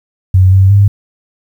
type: tone with pitch steps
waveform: sine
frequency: 93.3 / 95.8 / 100.5 Hz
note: F#2 / G2 / G2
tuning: +15 / -39 / +44 cents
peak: -3 dBFS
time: 0.34-0.88 s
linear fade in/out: 5 ms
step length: 180 ms
effects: 7-bit